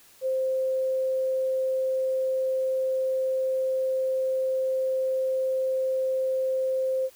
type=tone; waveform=sine; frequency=523.3 Hz; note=C5; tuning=in tune; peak=-23 dBFS; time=0.21-7.1 s; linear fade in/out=50 ms; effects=white hiss -55 dBFS RMS until 7.15 s